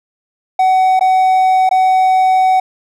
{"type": "tone with dropouts", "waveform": "triangle", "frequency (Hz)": 751, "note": "F#5", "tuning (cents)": 26, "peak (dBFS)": -6, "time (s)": [0.59, 2.6], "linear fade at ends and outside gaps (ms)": 5, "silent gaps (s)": [[0.994, 1.009], [1.692, 1.711]], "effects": []}